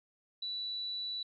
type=tone; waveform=sine; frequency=3951 Hz; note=B7; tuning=in tune; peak=-35 dBFS; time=0.42-1.23 s; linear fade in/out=5 ms; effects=MP3 32 kbps